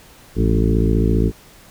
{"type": "harmonic tone with a mistuned harmonic", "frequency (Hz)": 55, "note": "A1", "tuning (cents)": 0, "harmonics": [1, 2, 3, 4, 5, 6, 7, 8], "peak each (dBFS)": [-17, -20, -22, -23, -24, -25, -25, -26], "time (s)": [0.35, 1.32], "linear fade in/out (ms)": 50, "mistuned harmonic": 3, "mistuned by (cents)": 71, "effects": ["pink hiss -46 dBFS RMS until 1.7 s"]}